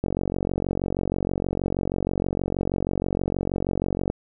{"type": "click train", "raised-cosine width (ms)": 2, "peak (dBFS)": -11, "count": 189, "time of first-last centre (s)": [0.04, 4.1], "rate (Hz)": 46.3, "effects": []}